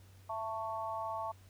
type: harmonic tone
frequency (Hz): 221.9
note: A3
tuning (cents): +15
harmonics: 3 / 4 / 5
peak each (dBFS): -41 / -39 / -41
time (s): 0.29-1.32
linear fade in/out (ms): 10
effects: added 95 Hz sine -56 dBFS peak until 1.49 s + pink hiss -65 dBFS RMS until 1.49 s